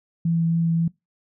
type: tone with vibrato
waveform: sine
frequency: 166.2 Hz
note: E3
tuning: 15 cents sharp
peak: -18 dBFS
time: 0.25-0.88 s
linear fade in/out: 5 ms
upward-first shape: triangle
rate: 3.7 Hz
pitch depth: 10 cents each way
effects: noise-tail reverb RT60 0.2 s tail -23 dB re dry